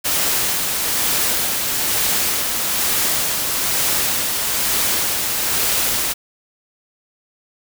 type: noise with tremolo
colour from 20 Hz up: white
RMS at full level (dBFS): -18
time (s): 0.04-6.14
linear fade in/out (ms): 20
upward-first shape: sine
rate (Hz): 1.1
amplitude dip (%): 30
effects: none